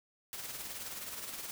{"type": "noise with tremolo", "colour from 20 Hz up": "white", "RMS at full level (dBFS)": -41, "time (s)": [0.33, 1.51], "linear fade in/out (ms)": 0, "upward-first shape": "sine", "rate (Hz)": 19, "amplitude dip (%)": 45, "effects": []}